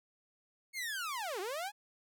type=linear two-way sweep; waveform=sawtooth; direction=down then up; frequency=2217 to 349.2 to 858 Hz; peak=-33 dBFS; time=0.73-1.72 s; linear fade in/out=50 ms; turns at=1.4 s; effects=none